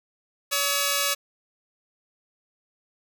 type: tone pair together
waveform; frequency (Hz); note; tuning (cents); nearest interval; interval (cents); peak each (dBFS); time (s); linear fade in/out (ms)
5% pulse; 566 / 1282.4; C#5 / E6; +36 / -48; octave + major second; 1416; -13 / -14; 0.51-1.15; 20
effects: none